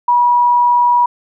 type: tone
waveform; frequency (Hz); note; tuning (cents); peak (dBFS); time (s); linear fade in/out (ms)
sine; 968; B5; -35; -8; 0.08-1.06; 5
effects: none